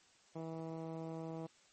10% pulse tone with low-pass filter, 162.3 Hz, E3, 27 cents flat, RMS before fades -44 dBFS, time 0.35-1.47 s, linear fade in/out 10 ms, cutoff 760 Hz, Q 0.57, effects white hiss -67 dBFS RMS until 1.72 s + MP3 32 kbps

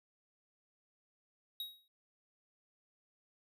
square tone with exponential decay, 3800 Hz, A#7, 33 cents sharp, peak -37 dBFS, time 1.6-1.88 s, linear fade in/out 2 ms, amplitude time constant 59 ms, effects none

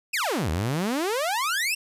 sawtooth exponential two-way sweep, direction down then up, 2778 to 73.8 to 2778 Hz, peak -20 dBFS, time 0.13-1.75 s, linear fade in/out 10 ms, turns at 0.5 s, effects resampled to 32000 Hz + 10-bit

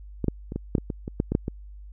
clicks, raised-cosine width 3 ms, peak -13 / -9 / -20 / -15 / -7 / -14 / -16 / -19 / -9 / -12 / -7 / -15 dBFS, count 12, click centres 0.243 / 0.283 / 0.521 / 0.56 / 0.752 / 0.782 / 0.902 / 1.079 / 1.201 / 1.32 / 1.351 / 1.481 s, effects added 50 Hz sine -40 dBFS peak until 1.92 s

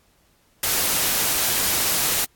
white noise, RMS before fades -21 dBFS, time 0.63-2.25 s, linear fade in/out 5 ms, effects pink hiss -61 dBFS RMS until 2.35 s + AAC 64 kbps

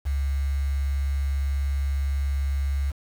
sine tone with quantisation, 69.3 Hz, C#2, in tune, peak -22 dBFS, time 0.05-2.92 s, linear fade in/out 20 ms, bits 7, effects none

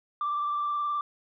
sine tone with vibrato, 1174.7 Hz, D6, in tune, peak -25 dBFS, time 0.21-1.01 s, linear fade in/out 2 ms, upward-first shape square, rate 19 Hz, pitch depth 17 cents each way, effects tanh soft clip ceiling -23 dBFS

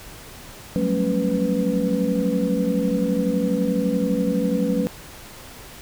sine tone cluster, 182.1 / 194 / 222.7 / 275.7 / 495 Hz, F#3 / G3 / A3 / C#4 / B4, -27 / -18 / +21 / -9 / +4 cents, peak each -25 dBFS, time 0.76-4.87 s, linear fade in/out 0 ms, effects pink hiss -41 dBFS RMS until 5.81 s

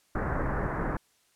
pink low-pass noise, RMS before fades -30 dBFS, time 0.15-0.97 s, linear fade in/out 5 ms, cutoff 1800 Hz, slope 48 dB/octave, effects white hiss -67 dBFS RMS until 1.35 s + low-pass 11000 Hz 12 dB/octave

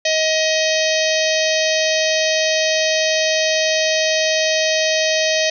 harmonic tone with a mistuned harmonic, 631 Hz, D#5, 24 cents sharp, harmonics 1 / 3 / 4 / 5 / 6 / 7 / 8 / 9 / 10, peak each -18 / -23 / -24 / -25 / -26 / -26 / -27 / -28 / -28 dBFS, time 0.05-5.5 s, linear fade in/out 5 ms, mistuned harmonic 10, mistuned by -30 cents, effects none

